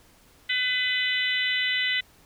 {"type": "harmonic tone with a mistuned harmonic", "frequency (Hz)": 502, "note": "B4", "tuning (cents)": 28, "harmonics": [3, 4, 5, 6, 7, 8], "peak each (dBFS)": [-35, -25, -35, -29, -33, -35], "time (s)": [0.49, 2.01], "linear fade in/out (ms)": 10, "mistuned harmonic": 8, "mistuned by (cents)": -35, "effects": ["pink hiss -57 dBFS RMS until 2.25 s"]}